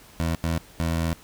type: tone bursts at uneven times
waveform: 20% pulse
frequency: 82.41 Hz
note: E2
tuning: in tune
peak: -18 dBFS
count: 3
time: 0.2-0.35 / 0.44-0.58 / 0.8-1.13 s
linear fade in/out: 0 ms
effects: pink hiss -50 dBFS RMS until 1.23 s